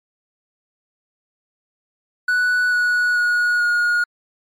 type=tone with pitch steps; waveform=triangle; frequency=1480 / 1465.5 / 1451.2 / 1437 Hz; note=F#6 / F#6 / F#6 / F6; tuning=0 / -17 / -34 / +49 cents; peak=-13 dBFS; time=2.28-4.04 s; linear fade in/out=5 ms; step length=440 ms; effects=MP3 64 kbps